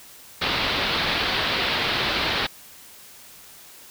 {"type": "low-pass noise", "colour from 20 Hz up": "white", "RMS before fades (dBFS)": -24, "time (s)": [0.41, 2.47], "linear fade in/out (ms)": 10, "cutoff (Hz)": 4400, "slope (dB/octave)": 48, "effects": ["white hiss -46 dBFS RMS until 3.9 s"]}